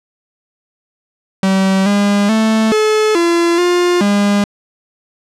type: tone with pitch steps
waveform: 45% pulse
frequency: 191.8 / 202.9 / 220.4 / 430.6 / 340.7 / 353.7 / 203.2 Hz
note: G3 / G#3 / A3 / A4 / F4 / F4 / G#3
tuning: -37 / -40 / +3 / -37 / -43 / +22 / -38 cents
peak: -10 dBFS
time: 1.43-4.44 s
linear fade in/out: 2 ms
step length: 430 ms
effects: low-pass 8000 Hz 12 dB/octave